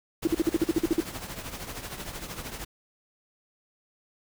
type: noise with tremolo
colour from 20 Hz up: pink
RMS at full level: -35 dBFS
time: 0.22-2.65 s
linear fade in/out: 10 ms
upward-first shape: triangle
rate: 13 Hz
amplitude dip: 70%
type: tone bursts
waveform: sine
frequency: 329.2 Hz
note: E4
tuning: 2 cents flat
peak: -19 dBFS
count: 11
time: 0.25-1.003 s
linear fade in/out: 2 ms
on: 23 ms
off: 50 ms
effects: none